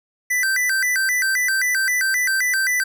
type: tone with vibrato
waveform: square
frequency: 1760 Hz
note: A6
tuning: in tune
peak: -18 dBFS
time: 0.3-2.84 s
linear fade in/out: 10 ms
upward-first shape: square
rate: 3.8 Hz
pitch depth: 210 cents each way
effects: none